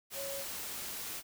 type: tone in noise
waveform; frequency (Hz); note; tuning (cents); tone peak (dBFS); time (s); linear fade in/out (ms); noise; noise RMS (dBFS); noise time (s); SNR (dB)
sine; 553; C#5; -4; -40; 0.14-0.45; 50; white; -41; 0.1-1.23; -2
effects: none